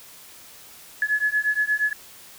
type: beating tone pair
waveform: sine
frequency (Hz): 1700 / 1708.5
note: G#6 / G#6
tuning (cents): +40 / +49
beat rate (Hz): 8.5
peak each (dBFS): -23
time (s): 1.02-1.93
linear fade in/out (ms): 2
effects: white hiss -46 dBFS RMS until 2.38 s